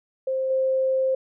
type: tone with level steps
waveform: sine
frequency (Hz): 526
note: C5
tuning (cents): +9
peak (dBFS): -22 / -19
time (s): 0.27-1.15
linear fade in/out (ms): 5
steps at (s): 0.5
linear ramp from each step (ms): 5
effects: none